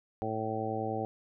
harmonic tone, 110 Hz, A2, in tune, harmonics 1 / 2 / 3 / 4 / 5 / 6 / 7, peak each -39 / -40 / -39 / -38 / -39 / -43 / -36 dBFS, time 0.22-1.05 s, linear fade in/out 0 ms, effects none

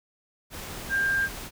sine tone in noise, 1595 Hz, G6, 30 cents sharp, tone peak -22 dBFS, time 0.89-1.29 s, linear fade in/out 50 ms, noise pink, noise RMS -38 dBFS, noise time 0.5-1.51 s, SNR +13 dB, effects none

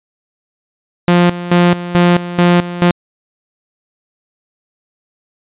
sawtooth tone with tremolo, 175.4 Hz, F3, 8 cents sharp, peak -3 dBFS, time 1.08-2.91 s, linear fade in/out 0 ms, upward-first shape square, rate 2.3 Hz, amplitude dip 80%, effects resampled to 8000 Hz

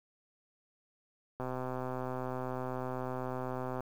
click train, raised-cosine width 1 ms, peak -24 dBFS, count 309, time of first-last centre 1.4-3.806 s, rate 128 Hz, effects 9-bit

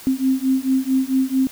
sine beating tone pair, 261.3 / 265.8 Hz, C4 / C4, -2 / +27 cents, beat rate 4.5 Hz, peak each -19 dBFS, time 0.07-1.47 s, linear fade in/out 0 ms, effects white hiss -40 dBFS RMS until 1.51 s

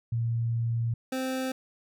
sine / 25% pulse tone pair in turn, 116.1 / 260.6 Hz, A#2 / C4, -7 / -7 cents, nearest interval octave + major second, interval 1400 cents, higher second, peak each -25 dBFS, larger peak neither, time 0.12-0.94 / 1.12-1.52 s, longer first, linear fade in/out 5 ms, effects none

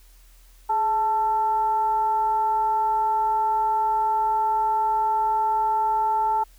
sine tone with frequency modulation, 880 Hz, A5, in tune, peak -19 dBFS, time 0.69-6.44 s, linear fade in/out 10 ms, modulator 462 Hz, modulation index 0.33, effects added 41 Hz sine -49 dBFS peak until 6.58 s + white hiss -58 dBFS RMS until 6.58 s

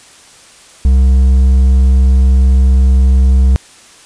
triangle tone with hard clipping, 65.41 Hz, C2, in tune, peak -6 dBFS, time 0.85-3.56 s, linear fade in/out 0 ms, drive 7 dB, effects white hiss -40 dBFS RMS until 4.05 s + resampled to 22050 Hz

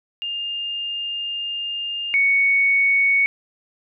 sine tone pair in turn, 2813 / 2225 Hz, F7 / C#7, +12 / +6 cents, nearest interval major third, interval 406 cents, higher first, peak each -24 / -14 dBFS, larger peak second, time 0.22-2.14 / 2.14-3.26 s, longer first, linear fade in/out 0 ms, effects none

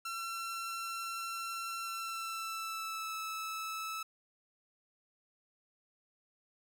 sawtooth tone with pitch glide, 1353 to 1306.9 Hz, E6 to E6, +45 to -15 cents, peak -34 dBFS, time 0.05-4.03 s, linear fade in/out 5 ms, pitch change -60 cents, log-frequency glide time 1.84-3.14 s, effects none

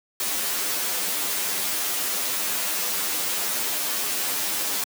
white noise with comb filter, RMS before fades -26 dBFS, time 0.2-4.84 s, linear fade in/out 2 ms, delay 10 ms, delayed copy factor +0.9, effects high-pass 200 Hz 12 dB/octave

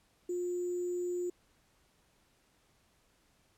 sine tone with sample-and-hold, 355.3 Hz, F4, 30 cents sharp, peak -32 dBFS, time 0.29-1.3 s, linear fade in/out 5 ms, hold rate 7350 Hz, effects pink hiss -70 dBFS RMS until 3.57 s + low-pass 12000 Hz 12 dB/octave

